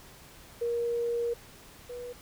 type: tone pair in turn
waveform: sine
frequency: 471.9 / 488 Hz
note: A#4 / B4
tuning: +21 / -21 cents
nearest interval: minor second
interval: 58 cents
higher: second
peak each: -27 / -37 dBFS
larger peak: first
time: 0.61-1.34 / 1.89-2.13 s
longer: first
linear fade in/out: 10 ms
effects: pink hiss -52 dBFS RMS until 2.21 s